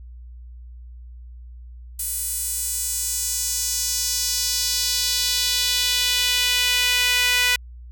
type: tone with high-pass filter sweep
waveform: sawtooth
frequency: 493.9 Hz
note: B4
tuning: in tune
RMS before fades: -22 dBFS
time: 1.99-7.56 s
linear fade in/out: 5 ms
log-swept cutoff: 10000 to 2200 Hz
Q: 1.8
effects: added 60 Hz sine -37 dBFS peak until 7.91 s